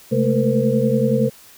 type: tone cluster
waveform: sine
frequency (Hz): 132.8 / 214.2 / 224.9 / 461.6 / 512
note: C3 / A3 / A3 / A#4 / C5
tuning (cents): +26 / -46 / +38 / -17 / -38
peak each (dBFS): -21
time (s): 0.11-1.3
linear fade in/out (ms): 20
effects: white hiss -46 dBFS RMS until 1.57 s